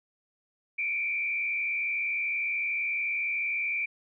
sine tone with frequency modulation, 2349 Hz, D7, in tune, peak -27 dBFS, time 0.78-3.86 s, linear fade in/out 10 ms, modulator 73.6 Hz, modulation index 1.1, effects none

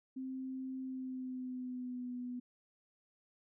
sine tone with pitch glide, 261.6 to 247.2 Hz, C4 to B3, 0 to +2 cents, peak -39 dBFS, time 0.16-2.4 s, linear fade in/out 10 ms, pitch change -98 cents, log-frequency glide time 0.81-2.12 s, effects none

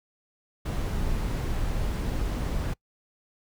brown noise, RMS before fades -28 dBFS, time 0.65-2.74 s, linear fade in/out 10 ms, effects noise-tail reverb RT60 0.1 s tail -25 dB re dry

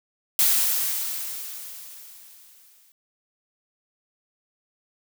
blue noise with exponential decay, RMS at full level -18 dBFS, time 0.39-2.92 s, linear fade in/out 1 ms, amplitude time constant 550 ms, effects none

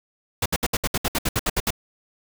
pink noise bursts, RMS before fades -22 dBFS, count 13, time 0.42-1.706 s, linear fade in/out 5 ms, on 38 ms, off 66 ms, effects none

